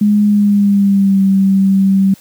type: tone with pitch glide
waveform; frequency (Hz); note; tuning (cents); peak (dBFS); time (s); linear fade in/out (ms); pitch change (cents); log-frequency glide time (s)
sine; 207.7 to 193.79; G#3 to G3; 0 to -20; -7; 0.01-2.14; 5; -120; 0.25-1.22
effects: white hiss -44 dBFS RMS until 2.2 s + high-pass 100 Hz 12 dB/octave